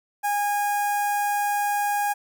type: tone with notch filter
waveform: sawtooth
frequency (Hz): 820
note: G#5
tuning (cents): -22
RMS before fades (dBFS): -24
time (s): 0.23-2.14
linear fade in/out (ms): 20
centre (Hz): 3800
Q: 0.56
effects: none